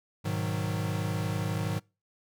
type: chord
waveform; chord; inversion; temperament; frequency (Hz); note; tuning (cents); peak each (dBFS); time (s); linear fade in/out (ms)
square; G# minor seventh; none; equal; 103.83 / 123.47 / 155.56 / 185; G#2 / B2 / D#3 / F#3; 0 / 0 / 0 / 0; -33 / -39 / -34 / -37; 0.24-1.8; 20
effects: noise-tail reverb RT60 0.3 s tail -26 dB re dry